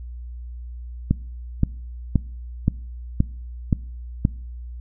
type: click train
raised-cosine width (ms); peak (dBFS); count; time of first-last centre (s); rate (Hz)
5; -4; 7; 1.11-4.251; 1.91
effects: noise-tail reverb RT60 0.6 s tail -24 dB re dry + added 60 Hz sine -32 dBFS peak until 4.8 s